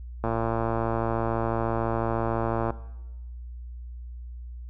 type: click train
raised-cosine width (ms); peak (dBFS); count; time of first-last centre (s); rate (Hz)
1; -13; 282; 0.24-2.705; 114
effects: noise-tail reverb RT60 1.0 s tail -17 dB re dry + added 60 Hz sine -36 dBFS peak until 4.69 s